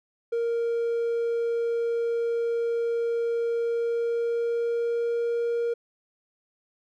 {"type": "tone with pitch glide", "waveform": "triangle", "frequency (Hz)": [466.2, 469.7], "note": ["A#4", "A#4"], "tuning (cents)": [0, 13], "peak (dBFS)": -21, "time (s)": [0.32, 5.74], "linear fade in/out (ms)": 10, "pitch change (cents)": 13, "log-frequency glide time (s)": [3.54, 5.41], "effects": ["tanh soft clip ceiling -17 dBFS"]}